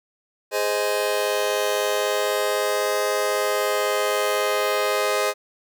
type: chord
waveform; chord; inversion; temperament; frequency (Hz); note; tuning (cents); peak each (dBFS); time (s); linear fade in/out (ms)
sawtooth; Ab major; none; just; 415.3 / 519.1 / 623; Ab4 / C5 / Eb5; 0 / -14 / +2; -21; 0.51-5.34; 50
effects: none